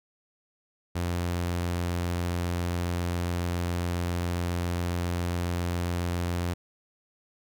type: tone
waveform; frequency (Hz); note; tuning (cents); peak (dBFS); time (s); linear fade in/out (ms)
sawtooth; 87.31; F2; 0; -23; 0.95-6.54; 10
effects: none